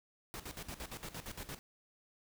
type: noise with tremolo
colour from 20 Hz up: pink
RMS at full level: -44 dBFS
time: 0.34-1.59 s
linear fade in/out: 0 ms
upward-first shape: square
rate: 8.7 Hz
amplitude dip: 75%
effects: none